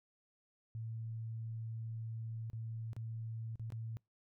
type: tone with dropouts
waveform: sine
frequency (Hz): 112.8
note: A2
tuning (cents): +44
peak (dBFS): -40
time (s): 0.75-3.97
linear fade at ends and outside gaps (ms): 0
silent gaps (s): 2.5-2.532 / 2.932-2.965 / 3.556-3.596 / 3.703-3.722
effects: noise-tail reverb RT60 0.2 s tail -26 dB re dry